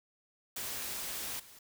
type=noise with level steps; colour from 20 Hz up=white; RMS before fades=-39 / -55 dBFS; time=0.56-1.59 s; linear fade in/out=5 ms; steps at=1.39 s; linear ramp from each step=10 ms; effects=none